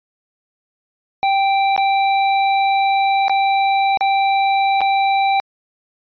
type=tone with dropouts; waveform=square; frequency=784 Hz; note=G5; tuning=in tune; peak=-14 dBFS; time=1.23-5.4 s; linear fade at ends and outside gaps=0 ms; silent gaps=1.764-1.778 / 3.282-3.296 / 3.973-4.009 / 4.807-4.815 s; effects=resampled to 11025 Hz